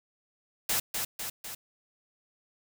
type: noise with echo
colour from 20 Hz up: white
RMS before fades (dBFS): -28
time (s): 0.69-0.8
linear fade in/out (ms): 5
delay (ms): 250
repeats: 3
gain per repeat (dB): -4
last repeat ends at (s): 1.55
effects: none